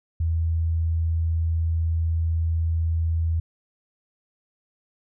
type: tone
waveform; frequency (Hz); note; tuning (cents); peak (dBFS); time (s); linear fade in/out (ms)
sine; 82; E2; -9; -20; 0.2-3.4; 5
effects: none